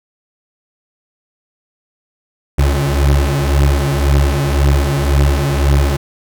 30% pulse beating tone pair, 69.3 / 71.2 Hz, C#2 / C#2, 0 / +47 cents, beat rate 1.9 Hz, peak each -11 dBFS, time 2.58-5.97 s, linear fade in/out 10 ms, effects none

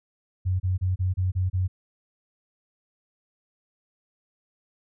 sine tone bursts, 92.5 Hz, F#2, in tune, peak -21 dBFS, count 7, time 0.45-1.68 s, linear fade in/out 20 ms, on 150 ms, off 30 ms, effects none

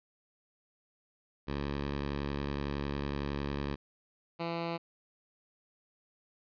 10% pulse tone pair in turn, 70.9 / 168.21 Hz, C#2 / E3, +40 / +35 cents, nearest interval octave + minor third, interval 1495 cents, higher second, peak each -25 dBFS, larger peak neither, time 1.47-3.76 / 4.39-4.78 s, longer first, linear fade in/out 20 ms, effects resampled to 11025 Hz

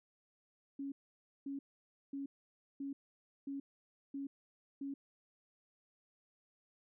sine tone bursts, 277.2 Hz, C#4, in tune, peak -39 dBFS, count 7, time 0.79-4.94 s, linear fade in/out 5 ms, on 130 ms, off 540 ms, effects none

